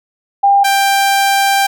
sine / sawtooth tone pair in turn, 799 / 789.4 Hz, G5 / G5, +33 / +12 cents, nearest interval unison, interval 21 cents, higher first, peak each -6 dBFS, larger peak neither, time 0.43-0.64 / 0.64-1.67 s, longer second, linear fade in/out 10 ms, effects none

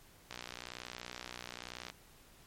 click train, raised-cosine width 0.2 ms, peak -25 dBFS, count 98, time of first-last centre 0.31-1.9 s, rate 61 Hz, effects pink hiss -61 dBFS RMS until 2.46 s + MP3 64 kbps

